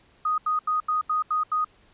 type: tone bursts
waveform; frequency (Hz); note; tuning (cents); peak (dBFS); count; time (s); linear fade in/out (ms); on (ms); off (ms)
sine; 1244.5; D#6; 0; -21; 7; 0.25-1.646; 5; 130; 81
effects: pink hiss -59 dBFS RMS until 1.93 s + resampled to 8000 Hz

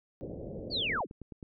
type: low-pass noise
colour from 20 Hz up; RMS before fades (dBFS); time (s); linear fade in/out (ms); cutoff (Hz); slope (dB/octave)
white; -41; 0.21-0.99; 0; 570; 48
type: linear sweep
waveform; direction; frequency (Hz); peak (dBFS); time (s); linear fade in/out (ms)
sine; down; 4699 to 92.5; -29; 0.7-1.07; 50
type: click train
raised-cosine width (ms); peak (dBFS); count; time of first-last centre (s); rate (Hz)
3; -31; 6; 0.9-1.428; 9.47
effects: none

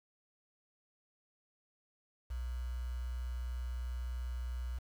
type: tone with quantisation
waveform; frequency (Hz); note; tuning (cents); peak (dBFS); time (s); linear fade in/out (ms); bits
sine; 61.5; B1; -7; -36; 2.3-4.79; 10; 9
effects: none

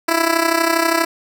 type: tone with amplitude modulation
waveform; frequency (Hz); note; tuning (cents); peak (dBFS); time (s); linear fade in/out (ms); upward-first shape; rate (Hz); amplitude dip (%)
10% pulse; 331.5; E4; +10; -3; 0.08-1.05; 10; sine; 32.4; 70
effects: none

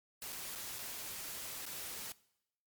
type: noise with dropouts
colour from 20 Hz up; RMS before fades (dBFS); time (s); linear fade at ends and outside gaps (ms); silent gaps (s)
white; -44; 0.22-2.12; 0; 0.323-0.328 / 0.551-0.557 / 0.784-0.788 / 1.655-1.664
effects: noise-tail reverb RT60 0.8 s tail -21 dB re dry + MP3 96 kbps

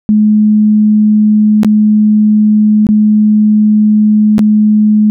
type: tone with dropouts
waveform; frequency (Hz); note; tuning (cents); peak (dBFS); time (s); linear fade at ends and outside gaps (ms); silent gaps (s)
sine; 212.4; G#3; +39; -4; 0.09-5.1; 0; 1.633-1.647 / 2.868-2.889 / 4.382-4.392
effects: none

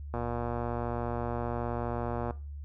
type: click train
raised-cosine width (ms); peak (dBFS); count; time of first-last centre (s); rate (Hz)
1; -20; 259; 0.14-2.308; 119
effects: noise-tail reverb RT60 0.3 s tail -17 dB re dry + added 72 Hz sine -38 dBFS peak until 2.64 s

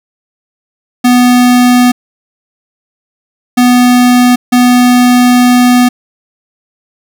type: tone bursts at uneven times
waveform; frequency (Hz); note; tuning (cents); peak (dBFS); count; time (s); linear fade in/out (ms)
square; 246.9; B3; 0; -4; 3; 1.04-1.92 / 3.57-4.36 / 4.52-5.89; 10
effects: none

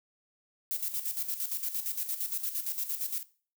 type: noise with tremolo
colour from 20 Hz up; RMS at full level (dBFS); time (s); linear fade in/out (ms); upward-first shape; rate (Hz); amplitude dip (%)
violet; -32; 0.71-3.23; 0; square; 8.7; 65
effects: noise-tail reverb RT60 0.4 s tail -18 dB re dry

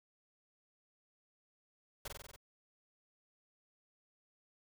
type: noise with echo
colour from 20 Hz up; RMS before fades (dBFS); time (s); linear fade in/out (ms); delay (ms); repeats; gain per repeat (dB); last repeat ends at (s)
pink; -43; 2.05-2.08; 5; 47; 6; -2; 2.362
effects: none

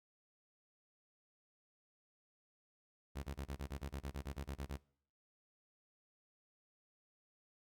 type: tone bursts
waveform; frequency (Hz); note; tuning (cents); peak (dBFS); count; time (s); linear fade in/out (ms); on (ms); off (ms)
sawtooth; 69.3; C#2; 0; -37; 15; 3.15-4.774; 20; 84; 26
effects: noise-tail reverb RT60 0.6 s tail -23 dB re dry

